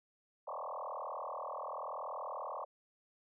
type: tone with frequency modulation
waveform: sine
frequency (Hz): 846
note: G#5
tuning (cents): +32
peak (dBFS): -39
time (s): 0.47-2.65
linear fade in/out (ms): 10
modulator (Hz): 40.7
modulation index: 7.5
effects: none